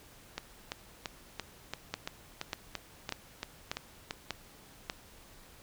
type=two click trains; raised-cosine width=0.2 ms; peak=-18 / -16 dBFS; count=12 / 6; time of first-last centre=0.38-4.109 / 1.94-4.899 s; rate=2.95 / 1.69 Hz; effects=pink hiss -56 dBFS RMS until 5.62 s